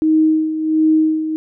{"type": "tone with tremolo", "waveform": "sine", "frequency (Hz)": 314, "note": "D#4", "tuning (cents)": 16, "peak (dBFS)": -9, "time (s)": [0.02, 1.36], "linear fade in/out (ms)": 0, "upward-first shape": "sine", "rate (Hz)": 1.4, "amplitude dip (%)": 65, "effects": []}